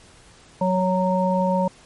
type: harmonic tone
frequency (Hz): 185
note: F#3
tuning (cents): 0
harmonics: 1 / 3 / 5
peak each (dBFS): -21 / -22 / -23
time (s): 0.61-1.68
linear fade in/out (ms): 5
effects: pink hiss -50 dBFS RMS until 1.85 s + MP3 48 kbps